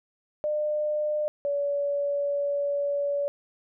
sine tone pair in turn, 602 / 570.3 Hz, D5 / C#5, +43 / +49 cents, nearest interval minor second, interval 94 cents, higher first, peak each -24 dBFS, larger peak neither, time 0.44-1.28 / 1.45-3.28 s, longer second, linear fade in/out 0 ms, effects none

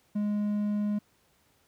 triangle tone, 207.7 Hz, G#3, in tune, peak -24 dBFS, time 0.15-0.99 s, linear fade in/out 10 ms, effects pink hiss -67 dBFS RMS until 1.67 s + high-pass 60 Hz 12 dB/octave

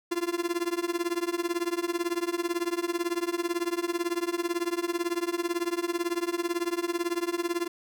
45% pulse tone with tremolo, 344.9 Hz, F4, 22 cents flat, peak -23 dBFS, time 0.11-7.68 s, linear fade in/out 10 ms, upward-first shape triangle, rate 18 Hz, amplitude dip 100%, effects none

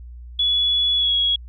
sine tone with pitch glide, 3401 to 3327 Hz, G#7 to G#7, +40 to +2 cents, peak -16 dBFS, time 0.39-1.36 s, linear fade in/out 5 ms, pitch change -38 cents, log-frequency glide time 0.96-1.14 s, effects added 60 Hz sine -35 dBFS peak until 1.48 s

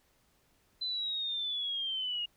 sine linear sweep, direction down, 4051 to 2843 Hz, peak -32 dBFS, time 0.81-2.26 s, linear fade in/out 10 ms, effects pink hiss -70 dBFS RMS until 2.36 s

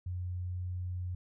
sine tone, 90.1 Hz, F#2, 45 cents flat, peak -34 dBFS, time 0.06-1.15 s, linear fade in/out 5 ms, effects none

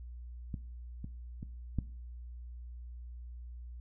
clicks, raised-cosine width 5 ms, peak -25 / -28 / -28 / -19 dBFS, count 4, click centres 0.542 / 1.044 / 1.429 / 1.787 s, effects noise-tail reverb RT60 0.5 s tail -19 dB re dry + added 60 Hz sine -43 dBFS peak until 3.8 s

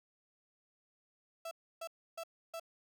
35% pulse tone bursts, 662 Hz, E5, 7 cents sharp, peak -39 dBFS, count 4, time 1.45-2.598 s, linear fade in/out 5 ms, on 62 ms, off 300 ms, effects none

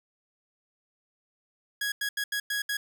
sawtooth tone bursts at uneven times, 1661.2 Hz, G#6, in tune, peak -24 dBFS, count 6, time 1.81-1.92 / 2.01-2.09 / 2.17-2.24 / 2.32-2.4 / 2.5-2.62 / 2.69-2.77 s, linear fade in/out 5 ms, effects none

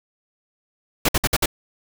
pink noise bursts, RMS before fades -18 dBFS, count 5, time 1.05-1.459 s, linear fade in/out 5 ms, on 37 ms, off 56 ms, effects none

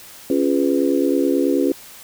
sine chord, C# dominant seventh, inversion none, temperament just, 277.2 / 346.5 / 415.8 / 498.9 Hz, C#4 / E#4 / G#4 / B4, 0 / -14 / +2 / +17 cents, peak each -18 / -20 / -23 / -23 dBFS, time 0.3-1.72 s, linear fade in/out 2 ms, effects white hiss -41 dBFS RMS until 2.03 s

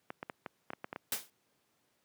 clicks, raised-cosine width 0.5 ms, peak -24 dBFS, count 9, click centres 0.104 / 0.229 / 0.298 / 0.462 / 0.704 / 0.734 / 0.844 / 0.929 / 0.961 s
white noise with exponential decay, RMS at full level -30 dBFS, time 1.12-1.3 s, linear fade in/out 2 ms, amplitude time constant 39 ms
effects pink hiss -75 dBFS RMS until 2.04 s + high-pass 150 Hz 12 dB/octave

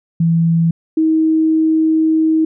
sine tone pair in turn, 165.9 / 317.8 Hz, E3 / D#4, +11 / +37 cents, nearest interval major seventh, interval 1126 cents, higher second, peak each -10 / -10 dBFS, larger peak neither, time 0.2-0.71 / 0.97-2.45 s, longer second, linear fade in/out 5 ms, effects none

